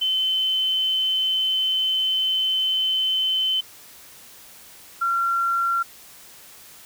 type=tone pair in turn; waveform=sine; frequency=3061 / 1370.6 Hz; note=G7 / F6; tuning=-42 / -33 cents; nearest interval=octave + major second; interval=1391 cents; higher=first; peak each=-19 dBFS; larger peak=neither; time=0.01-3.61 / 5.01-5.83 s; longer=first; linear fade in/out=10 ms; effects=white hiss -46 dBFS RMS until 6.85 s